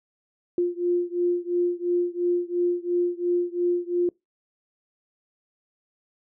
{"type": "beating tone pair", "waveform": "sine", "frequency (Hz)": [350.4, 353.3], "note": ["F4", "F4"], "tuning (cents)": [6, 20], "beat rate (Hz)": 2.9, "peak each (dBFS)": [-24, -25], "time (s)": [0.58, 4.09], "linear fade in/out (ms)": 2, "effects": ["noise-tail reverb RT60 0.2 s tail -25 dB re dry"]}